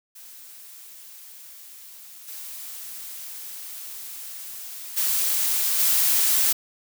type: noise with level steps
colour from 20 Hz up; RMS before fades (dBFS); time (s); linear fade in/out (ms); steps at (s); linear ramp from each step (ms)
blue; -44 / -37 / -23 / -20; 0.15-6.53; 10; 2.27 / 4.96 / 5.78; 20
effects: none

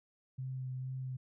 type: tone with vibrato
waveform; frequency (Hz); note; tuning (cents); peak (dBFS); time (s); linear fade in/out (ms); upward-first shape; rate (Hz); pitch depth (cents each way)
sine; 129.7; C3; -15; -37; 0.38-1.17; 10; sine; 2.2; 15
effects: none

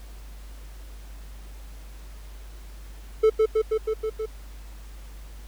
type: tone with echo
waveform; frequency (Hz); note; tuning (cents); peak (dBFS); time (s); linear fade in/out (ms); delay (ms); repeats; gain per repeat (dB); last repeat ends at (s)
triangle; 437.5; A4; -10; -12; 3.23-3.3; 10; 160; 6; -2; 4.26
effects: added 50 Hz sine -39 dBFS peak until 5.47 s + pink hiss -52 dBFS RMS until 5.47 s

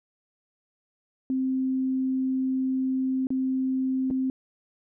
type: tone with dropouts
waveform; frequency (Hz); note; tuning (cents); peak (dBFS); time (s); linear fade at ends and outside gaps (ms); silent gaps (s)
sine; 261.6; C4; 0; -23; 1.3-4.3; 1; 3.27-3.304 / 4.103-4.109
effects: none

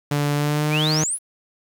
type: tone with pitch glide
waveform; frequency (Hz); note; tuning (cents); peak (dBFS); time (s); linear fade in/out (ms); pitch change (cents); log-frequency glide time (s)
sawtooth; 145.4 to 154.94; D3 to D#3; -17 to -7; -15; 0.11-1.04; 5; +110; 0.34-0.89
type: exponential sweep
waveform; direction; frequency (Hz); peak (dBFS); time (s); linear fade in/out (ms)
sine; up; 2173 to 11120; -21; 0.7-1.19; 50
effects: 8-bit

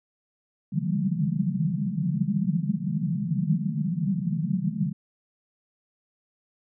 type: band-pass noise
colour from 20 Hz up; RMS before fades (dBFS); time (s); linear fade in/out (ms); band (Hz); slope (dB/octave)
white; -26; 0.72-4.93; 10; 140 to 210; 96
effects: none

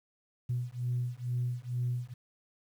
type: beating tone pair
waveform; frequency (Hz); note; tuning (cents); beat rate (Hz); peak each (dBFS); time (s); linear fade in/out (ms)
sine; 121.8 / 124; B2 / B2; -24 / +7; 2.2; -33 / -33; 0.49-2.14; 10
effects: tanh soft clip ceiling -24 dBFS + 10-bit

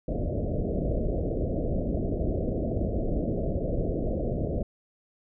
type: low-pass noise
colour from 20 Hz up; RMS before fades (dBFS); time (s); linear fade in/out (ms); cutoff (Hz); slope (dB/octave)
pink; -28; 0.08-4.63; 2; 670; 96
effects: none

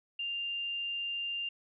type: tone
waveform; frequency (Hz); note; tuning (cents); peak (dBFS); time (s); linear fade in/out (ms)
sine; 2794; F7; 0; -33; 0.19-1.49; 5
effects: none

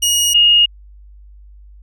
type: tone pair in turn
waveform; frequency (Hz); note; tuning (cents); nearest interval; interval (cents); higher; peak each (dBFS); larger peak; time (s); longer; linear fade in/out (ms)
20% pulse / sine; 2884 / 2857; F#7 / F7; -45 / +39; unison; 16; first; -7; neither; 0.02-0.34 / 0.34-0.66; neither; 10
effects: added 50 Hz sine -38 dBFS peak until 1.82 s

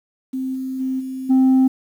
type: tone with level steps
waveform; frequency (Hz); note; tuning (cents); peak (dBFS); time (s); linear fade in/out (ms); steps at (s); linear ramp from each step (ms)
sine; 261.6; C4; 0; -21 / -23 / -19 / -25 / -8; 0.33-1.68; 10; 0.54 / 0.79 / 0.99 / 1.29; 20
effects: tanh soft clip ceiling -10 dBFS + 8-bit

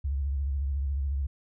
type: tone with vibrato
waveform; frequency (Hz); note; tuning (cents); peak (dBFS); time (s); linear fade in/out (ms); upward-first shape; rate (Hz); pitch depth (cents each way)
sine; 69.3; C#2; 0; -26; 0.04-1.27; 10; sine; 14; 97
effects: none

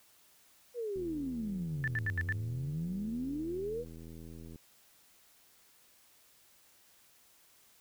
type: exponential two-way sweep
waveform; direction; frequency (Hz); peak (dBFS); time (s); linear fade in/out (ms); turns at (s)
sine; down then up; 498.7 to 86.9 to 498.7; -34; 0.74-3.85; 50; 2.21
type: click train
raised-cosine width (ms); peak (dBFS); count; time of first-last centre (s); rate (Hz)
3; -37; 295; 0.96-4.559; 81.7
type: tone bursts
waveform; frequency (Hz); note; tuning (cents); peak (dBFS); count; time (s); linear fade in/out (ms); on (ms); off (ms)
sine; 1760; A6; 0; -31; 5; 1.84-2.324; 0; 36; 76
effects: white hiss -64 dBFS RMS until 7.8 s

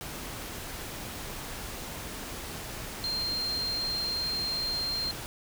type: tone in noise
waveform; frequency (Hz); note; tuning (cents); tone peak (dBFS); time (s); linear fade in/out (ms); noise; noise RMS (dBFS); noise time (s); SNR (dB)
sine; 4186; C8; 0; -29; 3.04-5.11; 0; pink; -39; 0.01-5.26; +7
effects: none

